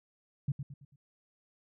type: tone with echo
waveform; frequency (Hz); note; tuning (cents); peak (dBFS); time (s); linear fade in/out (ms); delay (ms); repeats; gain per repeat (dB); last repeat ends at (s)
sine; 139.7; C#3; +14; -27; 0.48-0.52; 5; 110; 4; -8; 0.96
effects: none